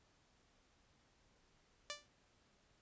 5% pulse tone with exponential decay, 587.3 Hz, D5, in tune, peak -28 dBFS, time 1.9-2.08 s, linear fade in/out 0 ms, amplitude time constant 38 ms, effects pink hiss -73 dBFS RMS until 2.81 s + resampled to 16000 Hz

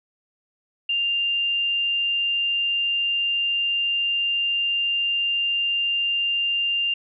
sine tone, 2794 Hz, F7, in tune, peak -20 dBFS, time 0.89-6.94 s, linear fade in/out 5 ms, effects none

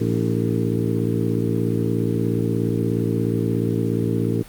harmonic tone with a mistuned harmonic, 56.9 Hz, A#1, 41 cents flat, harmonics 2 / 3 / 4 / 5 / 6 / 7 / 8, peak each -23 / -25 / -26 / -27 / -28 / -28 / -29 dBFS, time 0-4.43 s, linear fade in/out 10 ms, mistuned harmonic 6, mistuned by -73 cents, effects pink hiss -44 dBFS RMS until 4.48 s + Opus 48 kbps

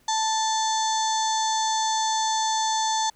harmonic tone with a mistuned harmonic, 880 Hz, A5, in tune, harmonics 1 / 2 / 4 / 5 / 6 / 7 / 8 / 9, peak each -23 / -36 / -31 / -33 / -41 / -31 / -37 / -42 dBFS, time 0.08-3.1 s, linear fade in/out 5 ms, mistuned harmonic 7, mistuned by +26 cents, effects pink hiss -61 dBFS RMS until 3.15 s

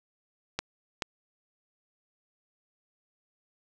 clicks, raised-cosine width 0.2 ms, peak -12 dBFS, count 2, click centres 0.59 / 1.022 s, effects none

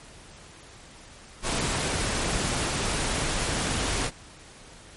pink noise, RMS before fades -27 dBFS, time 1.42-4.11 s, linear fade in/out 50 ms, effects pink hiss -48 dBFS RMS until 4.96 s + MP3 48 kbps

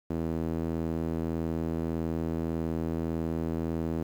sawtooth tone with band-pass filter, 81.7 Hz, E2, 15 cents flat, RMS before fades -31 dBFS, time 0.1-4.03 s, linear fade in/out 5 ms, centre 300 Hz, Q 1.2, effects 9-bit

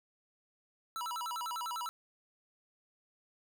square tone with vibrato, 1132 Hz, C#6, 36 cents sharp, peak -37 dBFS, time 0.96-1.89 s, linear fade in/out 0 ms, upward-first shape square, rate 10 Hz, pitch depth 270 cents each way, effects none

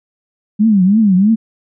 sine tone with vibrato, 202 Hz, G#3, 48 cents flat, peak -7 dBFS, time 0.59-1.36 s, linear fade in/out 20 ms, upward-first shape triangle, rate 3.1 Hz, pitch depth 220 cents each way, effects none

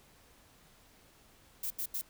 violet noise bursts, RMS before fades -36 dBFS, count 3, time 1.63-2.014 s, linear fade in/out 5 ms, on 74 ms, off 81 ms, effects pink hiss -62 dBFS RMS until 2.09 s

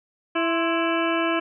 harmonic tone with a mistuned harmonic, 331.4 Hz, E4, 9 cents sharp, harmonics 1 / 2 / 3 / 4 / 5 / 7 / 8 / 9, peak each -24 / -27 / -29 / -30 / -31 / -32 / -33 / -34 dBFS, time 0.35-1.4 s, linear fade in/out 10 ms, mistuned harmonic 3, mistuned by +89 cents, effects none

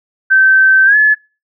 sine tone with pitch glide, 1547 to 1716.5 Hz, G6 to A6, -23 to -43 cents, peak -5 dBFS, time 0.3-1.15 s, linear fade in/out 20 ms, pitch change +180 cents, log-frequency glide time 0.85-0.96 s, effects noise-tail reverb RT60 0.3 s tail -22 dB re dry

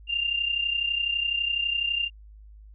sine tone pair together, 2767 / 2799 Hz, F7 / F7, -17 / +3 cents, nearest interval unison, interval 20 cents, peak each -30 / -25 dBFS, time 0.07-2.1 s, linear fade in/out 50 ms, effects added 52 Hz sine -45 dBFS peak until 2.74 s

